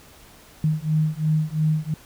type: beating tone pair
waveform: sine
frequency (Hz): 153.9 / 156.8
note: D#3 / D#3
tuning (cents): -19 / +14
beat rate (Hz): 2.9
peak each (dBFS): -22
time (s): 0.64-1.94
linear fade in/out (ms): 2
effects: pink hiss -49 dBFS RMS until 2.05 s